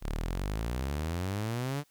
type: exponential sweep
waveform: sawtooth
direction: up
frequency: 34.29 to 149.5 Hz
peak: -27 dBFS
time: 0.01-1.84 s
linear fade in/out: 50 ms
effects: white hiss -68 dBFS RMS until 1.9 s